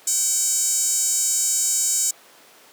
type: tone with high-pass filter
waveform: sawtooth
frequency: 764 Hz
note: G5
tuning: 45 cents flat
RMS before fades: -21 dBFS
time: 0.07-2.11 s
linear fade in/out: 5 ms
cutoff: 7200 Hz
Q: 5.5
effects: pink hiss -49 dBFS RMS until 2.72 s + high-pass 400 Hz 12 dB/octave